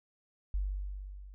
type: tone with level ramp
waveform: sine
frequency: 48.47 Hz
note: G1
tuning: 19 cents flat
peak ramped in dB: -28 to -47 dBFS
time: 0.54-1.34 s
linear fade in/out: 0 ms
effects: none